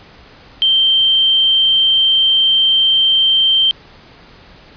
sine tone, 3136 Hz, G7, in tune, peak -9 dBFS, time 0.62-3.71 s, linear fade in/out 0 ms, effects pink hiss -42 dBFS RMS until 4.76 s + resampled to 11025 Hz

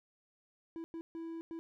triangle tone bursts at uneven times, 329.6 Hz, E4, in tune, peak -38 dBFS, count 4, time 0.76-0.84 / 0.94-1.01 / 1.15-1.41 / 1.51-1.59 s, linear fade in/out 0 ms, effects none

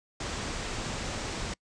pink low-pass noise, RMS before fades -35 dBFS, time 0.2-1.54 s, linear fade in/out 5 ms, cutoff 8300 Hz, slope 48 dB/octave, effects noise-tail reverb RT60 0.1 s tail -26 dB re dry + resampled to 22050 Hz

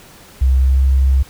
sine tone with pitch glide, 65.41 to 66.63 Hz, C2 to C2, 0 to +32 cents, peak -9 dBFS, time 0.41-1.23 s, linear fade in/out 10 ms, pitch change +32 cents, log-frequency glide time 0.58-0.79 s, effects pink hiss -42 dBFS RMS until 1.29 s

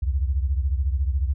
sine beating tone pair, 65.41 / 79.41 Hz, C2 / D#2, 0 / +36 cents, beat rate 14 Hz, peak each -21 / -26 dBFS, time 0.02-1.34 s, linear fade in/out 10 ms, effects none

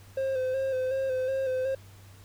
triangle tone with vibrato, 524 Hz, C5, 2 cents sharp, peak -24 dBFS, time 0.17-1.75 s, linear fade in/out 5 ms, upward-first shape square, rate 2.7 Hz, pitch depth 32 cents each way, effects added 98 Hz sine -49 dBFS peak until 2.24 s + pink hiss -56 dBFS RMS until 2.24 s

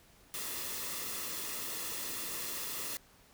white noise with comb filter, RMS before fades -39 dBFS, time 0.34-2.97 s, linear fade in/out 0 ms, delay 1.3 ms, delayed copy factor -0.5, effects pink hiss -62 dBFS RMS until 3.33 s

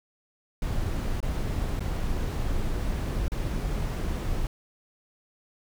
brown noise with dropouts, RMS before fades -28 dBFS, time 0.62-4.47 s, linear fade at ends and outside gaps 2 ms, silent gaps 1.204-1.227 / 1.795-1.805 / 3.282-3.318 s, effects none

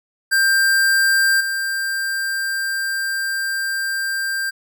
square tone with level steps, 1575 Hz, G6, 8 cents sharp, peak -14 / -21 dBFS, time 0.31-4.51 s, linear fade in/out 20 ms, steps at 1.4 s, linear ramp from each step 10 ms, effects none

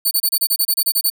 5% pulse tone bursts, 4506 Hz, C#8, 28 cents sharp, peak -7 dBFS, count 12, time 0.05-1.101 s, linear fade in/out 10 ms, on 61 ms, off 29 ms, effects none

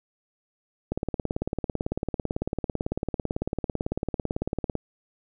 click train, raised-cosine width 2 ms, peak -13 dBFS, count 70, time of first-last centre 0.92-4.753 s, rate 18 Hz, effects none

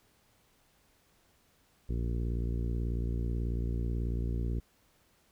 harmonic tone, 58.27 Hz, A#1, in tune, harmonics 1 / 2 / 3 / 4 / 5 / 6 / 7 / 8, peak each -31 / -36 / -43 / -43 / -47 / -46 / -49 / -53 dBFS, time 1.89-4.6 s, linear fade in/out 5 ms, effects pink hiss -68 dBFS RMS until 5.31 s

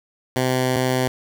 10% pulse tone pair in turn, 128.3 / 128.3 Hz, C3 / C3, -34 / -34 cents, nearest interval unison, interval 0 cents, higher neither, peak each -10 / -10 dBFS, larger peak neither, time 0.36-0.76 / 0.76-1.08 s, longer first, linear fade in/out 2 ms, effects none

